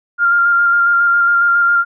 sine tone with vibrato, 1397 Hz, F6, in tune, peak -9 dBFS, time 0.18-1.85 s, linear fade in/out 50 ms, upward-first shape square, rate 7.3 Hz, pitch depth 14 cents each way, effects none

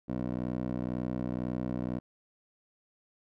15% pulse tone with band-pass filter, 62 Hz, B1, 7 cents sharp, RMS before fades -34 dBFS, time 0.08-2 s, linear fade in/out 20 ms, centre 320 Hz, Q 1.2, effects none

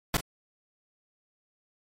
pink noise with echo, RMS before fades -24 dBFS, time 0.14-0.17 s, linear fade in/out 2 ms, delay 38 ms, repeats 1, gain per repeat -12 dB, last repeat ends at 0.208 s, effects MP3 64 kbps

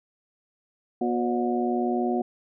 harmonic tone with a mistuned harmonic, 120.8 Hz, B2, 38 cents flat, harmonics 2 / 3 / 4 / 5 / 6, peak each -26 / -27 / -37 / -36 / -29 dBFS, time 1.01-2.22 s, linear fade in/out 5 ms, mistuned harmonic 4, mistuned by +140 cents, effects none

